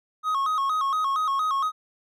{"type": "tone with vibrato", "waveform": "triangle", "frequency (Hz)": 1173, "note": "D6", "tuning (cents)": -2, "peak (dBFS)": -20, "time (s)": [0.23, 1.72], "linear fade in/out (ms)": 50, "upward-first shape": "square", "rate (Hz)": 4.3, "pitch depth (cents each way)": 120, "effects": []}